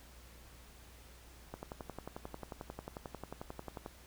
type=click train; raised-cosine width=1 ms; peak=-28 dBFS; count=27; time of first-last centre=1.54-3.861 s; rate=11.2 Hz; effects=added 60 Hz sine -57 dBFS peak until 4.06 s + pink hiss -59 dBFS RMS until 4.06 s